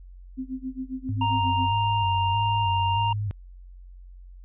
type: tone with tremolo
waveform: sine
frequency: 260 Hz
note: C4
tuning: 11 cents flat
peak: -27 dBFS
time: 0.37-1.7 s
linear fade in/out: 20 ms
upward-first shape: sine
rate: 7.4 Hz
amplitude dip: 95%
type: tone with vibrato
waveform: sine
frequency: 100 Hz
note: G2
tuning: 35 cents sharp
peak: -25 dBFS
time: 1.09-3.31 s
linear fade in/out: 0 ms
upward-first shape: square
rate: 1.6 Hz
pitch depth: 73 cents each way
type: tone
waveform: square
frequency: 932.3 Hz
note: A#5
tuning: in tune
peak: -23 dBFS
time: 1.21-3.13 s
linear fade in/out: 5 ms
effects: added 45 Hz sine -42 dBFS peak until 4.44 s + resampled to 8000 Hz